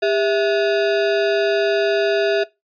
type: ring-modulated tone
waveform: square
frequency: 529 Hz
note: C5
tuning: 19 cents sharp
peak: -13 dBFS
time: 0.02-2.44 s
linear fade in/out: 10 ms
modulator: 127 Hz
effects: noise-tail reverb RT60 0.2 s tail -20 dB re dry + resampled to 11025 Hz